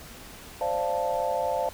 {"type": "chord", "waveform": "sine", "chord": "D minor seventh", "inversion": "third", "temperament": "equal with one note detuned", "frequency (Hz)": [523.3, 587.3, 692.4, 880], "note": ["C5", "D5", "F5", "A5"], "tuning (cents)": [0, 0, -15, 0], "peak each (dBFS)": -30, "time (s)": [0.61, 1.69], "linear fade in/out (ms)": 2, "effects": ["pink hiss -45 dBFS RMS until 1.73 s"]}